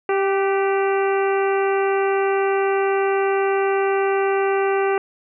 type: harmonic tone with a mistuned harmonic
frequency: 392 Hz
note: G4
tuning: in tune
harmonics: 1 / 2 / 3 / 4 / 5 / 6 / 7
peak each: -18 / -24 / -28 / -30 / -32 / -34 / -35 dBFS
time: 0.09-4.98 s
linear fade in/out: 2 ms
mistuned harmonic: 4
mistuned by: -40 cents
effects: none